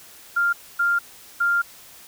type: tone bursts at uneven times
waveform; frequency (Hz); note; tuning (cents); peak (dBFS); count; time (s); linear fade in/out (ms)
sine; 1396.9; F6; 0; -17; 3; 0.36-0.53 / 0.79-0.99 / 1.4-1.62; 10
effects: white hiss -46 dBFS RMS until 2.07 s